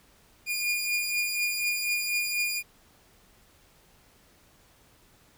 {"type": "beating tone pair", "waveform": "sawtooth", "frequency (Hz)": [2424, 2428.1], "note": ["D#7", "D#7"], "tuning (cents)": [-46, -43], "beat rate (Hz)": 4.1, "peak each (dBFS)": [-30, -24], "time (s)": [0.46, 2.63], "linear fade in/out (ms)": 50, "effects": ["pink hiss -60 dBFS RMS until 5.37 s"]}